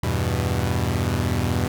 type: chord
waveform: sawtooth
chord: E minor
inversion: none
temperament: equal with one note detuned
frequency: 82.41 / 98.62 / 123.47 Hz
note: E2 / G2 / B2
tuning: 0 / +11 / 0 cents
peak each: -21 dBFS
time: 0.03-1.68 s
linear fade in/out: 5 ms
effects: none